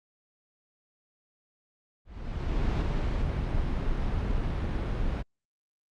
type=noise with ADSR envelope; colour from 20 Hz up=brown; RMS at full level=-25 dBFS; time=2.05-5.23 s; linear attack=760 ms; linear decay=15 ms; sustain=-3 dB; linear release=23 ms; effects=low-pass 4000 Hz 12 dB/octave + Opus 48 kbps